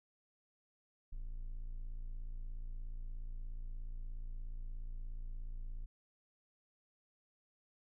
triangle tone, 28.44 Hz, A#0, 42 cents flat, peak -38 dBFS, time 1.12-5.86 s, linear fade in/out 10 ms, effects none

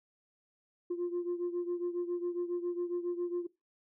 sine beating tone pair, 349.2 / 356.5 Hz, F4 / F4, 0 / +36 cents, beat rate 7.3 Hz, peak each -32 / -36 dBFS, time 0.9-3.47 s, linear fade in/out 10 ms, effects noise-tail reverb RT60 0.2 s tail -20 dB re dry + tanh soft clip ceiling -28 dBFS

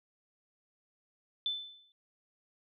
sine tone with exponential decay, 3520 Hz, A7, in tune, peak -28 dBFS, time 1.46-1.92 s, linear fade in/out 1 ms, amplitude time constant 100 ms, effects none

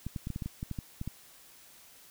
clicks, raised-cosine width 5 ms, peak -23 dBFS, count 12, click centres 0.066 / 0.162 / 0.271 / 0.303 / 0.361 / 0.422 / 0.46 / 0.629 / 0.713 / 0.788 / 1.014 / 1.076 s, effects white hiss -56 dBFS RMS until 2.1 s

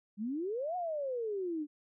sine exponential two-way sweep, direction up then down, 196 to 740 to 288.8 Hz, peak -33 dBFS, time 0.17-1.67 s, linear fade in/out 50 ms, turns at 0.76 s, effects none

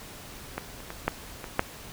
clicks, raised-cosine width 0.5 ms, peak -15 / -29 / -21 / -8 / -21 / -6 dBFS, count 6, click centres 0.58 / 0.804 / 0.904 / 1.08 / 1.442 / 1.594 s, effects pink hiss -44 dBFS RMS until 1.92 s

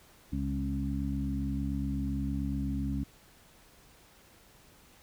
harmonic tone with a mistuned harmonic, 68.6 Hz, C#2, 17 cents flat, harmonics 1 / 2 / 3 / 4, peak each -34 / -37 / -36 / -35 dBFS, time 0.32-3.04 s, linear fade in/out 10 ms, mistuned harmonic 2, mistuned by +18 cents, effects pink hiss -59 dBFS RMS until 5.02 s

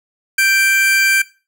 45% pulse tone pair together, 1568 / 2353 Hz, G6 / D7, 0 / +3 cents, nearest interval perfect fifth, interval 703 cents, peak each -14 / -15 dBFS, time 0.38-1.22 s, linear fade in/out 5 ms, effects noise-tail reverb RT60 0.3 s tail -17 dB re dry

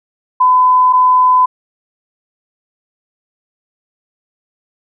sine tone pair in turn, 1009 / 1009 Hz, B5 / B5, +37 / +37 cents, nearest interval unison, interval 0 cents, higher neither, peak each -6 dBFS, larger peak neither, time 0.4-0.93 / 0.93-1.46 s, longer neither, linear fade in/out 10 ms, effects none

